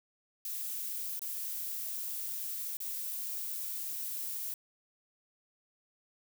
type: noise with dropouts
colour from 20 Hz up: violet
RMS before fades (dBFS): -38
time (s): 0.45-4.54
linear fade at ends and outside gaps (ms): 1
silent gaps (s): 1.193-1.218 / 2.77-2.803
effects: none